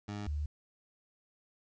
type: tone pair in turn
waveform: 20% pulse / sine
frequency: 103.2 / 74.14 Hz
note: G#2 / D2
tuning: -10 / +17 cents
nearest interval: tritone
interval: 573 cents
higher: first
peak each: -33 / -32 dBFS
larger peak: second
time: 0.08-0.27 / 0.27-0.46 s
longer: neither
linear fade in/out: 5 ms
effects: resampled to 16000 Hz + 11-bit